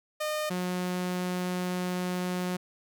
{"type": "tone pair in turn", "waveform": "sawtooth", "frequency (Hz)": [610, 180.78], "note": ["D#5", "F#3"], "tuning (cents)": [-34, -40], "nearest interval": "octave + major sixth", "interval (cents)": 2106, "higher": "first", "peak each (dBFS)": -25, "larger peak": "neither", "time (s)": [[0.2, 0.5], [0.5, 2.57]], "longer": "second", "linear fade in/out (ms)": 10, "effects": []}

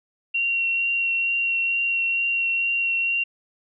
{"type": "tone with vibrato", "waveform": "sine", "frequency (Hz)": 2745, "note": "F7", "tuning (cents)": -31, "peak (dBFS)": -20, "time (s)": [0.34, 3.24], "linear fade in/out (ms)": 10, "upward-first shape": "triangle", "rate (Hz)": 2.2, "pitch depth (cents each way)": 14, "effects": []}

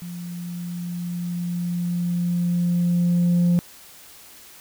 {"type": "tone with level ramp", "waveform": "sine", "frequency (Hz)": 174.61, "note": "F3", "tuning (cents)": 0, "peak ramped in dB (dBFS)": [-31, -12], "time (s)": [0.02, 3.59], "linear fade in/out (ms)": 0, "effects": ["tanh soft clip ceiling -14 dBFS", "white hiss -46 dBFS RMS until 4.6 s"]}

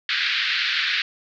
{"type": "band-pass noise", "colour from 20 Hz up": "pink", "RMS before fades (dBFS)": -23, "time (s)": [0.09, 1.02], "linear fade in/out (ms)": 2, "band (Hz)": [1500, 4500], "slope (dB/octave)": 48, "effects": []}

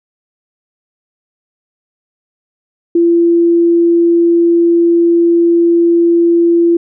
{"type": "tone", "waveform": "sine", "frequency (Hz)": 340, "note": "F4", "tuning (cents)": -46, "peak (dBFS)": -6, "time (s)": [2.95, 6.77], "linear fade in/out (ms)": 5, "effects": []}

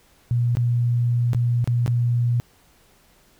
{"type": "tone with dropouts", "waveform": "sine", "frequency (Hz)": 120, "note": "B2", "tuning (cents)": -49, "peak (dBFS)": -17, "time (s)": [0.31, 2.4], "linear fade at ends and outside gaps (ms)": 0, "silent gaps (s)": [[0.552, 0.57], [1.333, 1.347], [1.643, 1.675], [1.862, 1.878]], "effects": ["pink hiss -57 dBFS RMS until 3.39 s"]}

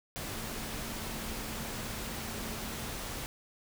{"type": "tone in noise", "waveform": "sine", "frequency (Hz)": 223.2, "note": "A3", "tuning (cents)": 25, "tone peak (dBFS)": -46, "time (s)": [0.35, 2.89], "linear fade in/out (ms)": 0, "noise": "pink", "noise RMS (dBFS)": -39, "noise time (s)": [0.16, 3.26], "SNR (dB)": -10, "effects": []}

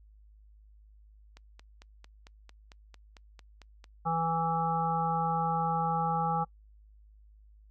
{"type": "click train", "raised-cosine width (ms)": 0.2, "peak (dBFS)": -33, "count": 12, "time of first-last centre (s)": [1.37, 3.842], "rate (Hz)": 4.45}
{"type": "harmonic tone", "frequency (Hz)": 164.81, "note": "E3", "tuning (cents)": 0, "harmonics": [1, 3, 5, 7, 8], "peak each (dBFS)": [-33, -39, -29, -36, -36], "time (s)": [4.05, 6.45], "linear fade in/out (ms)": 20}
{"effects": ["noise-tail reverb RT60 0.1 s tail -25 dB re dry", "added 52 Hz sine -54 dBFS peak until 7.7 s"]}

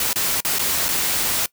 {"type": "noise with dropouts", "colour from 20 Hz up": "white", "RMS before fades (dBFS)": -21, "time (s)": [0, 1.46], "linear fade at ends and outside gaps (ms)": 2, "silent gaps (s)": [[0.131, 0.158], [0.405, 0.448], [0.586, 0.593], [0.884, 0.888]], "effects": ["noise-tail reverb RT60 0.1 s tail -21 dB re dry"]}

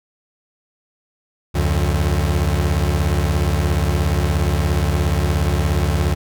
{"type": "beating tone pair", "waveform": "30% pulse", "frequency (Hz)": [71.8, 88.8], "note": ["D2", "F2"], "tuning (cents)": [-39, 29], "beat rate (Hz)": 17, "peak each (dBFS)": [-15, -17], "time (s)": [1.54, 6.15], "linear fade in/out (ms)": 20, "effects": []}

